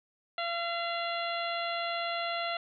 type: harmonic tone with a mistuned harmonic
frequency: 682 Hz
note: F5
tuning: 41 cents flat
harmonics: 1 / 2 / 3 / 4 / 5 / 6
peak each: -34 / -37 / -39 / -40 / -41 / -42 dBFS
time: 0.38-2.57 s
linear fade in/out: 2 ms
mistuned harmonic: 4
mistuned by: +35 cents
effects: none